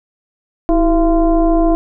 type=tone with frequency modulation; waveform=sine; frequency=326.1 Hz; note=E4; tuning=19 cents flat; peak=-9 dBFS; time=0.69-1.75 s; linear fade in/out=0 ms; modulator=353 Hz; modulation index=1.1; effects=none